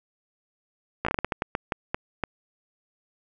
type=slowing click train; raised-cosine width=0.5 ms; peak=-10 dBFS; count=13; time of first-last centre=1.05-2.238 s; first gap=15 ms; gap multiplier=1.31; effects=none